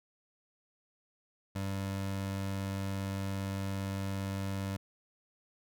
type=tone; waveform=25% pulse; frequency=97.5 Hz; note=G2; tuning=9 cents flat; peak=-30 dBFS; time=1.55-4.77 s; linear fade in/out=10 ms; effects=none